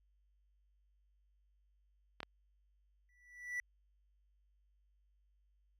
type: clicks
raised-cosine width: 0.3 ms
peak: -26 dBFS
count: 2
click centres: 2.204 / 2.231 s
type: tone with exponential growth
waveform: triangle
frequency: 1963 Hz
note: B6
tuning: 11 cents flat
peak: -33 dBFS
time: 3.09-3.6 s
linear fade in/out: 1 ms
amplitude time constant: 110 ms
effects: added 50 Hz sine -70 dBFS peak until 5.79 s